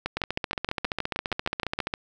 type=two click trains; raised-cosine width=0.3 ms; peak=-11 / -11 dBFS; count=12 / 27; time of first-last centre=0.06-1.79 / 0.17-1.939 s; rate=6.36 / 14.7 Hz; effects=none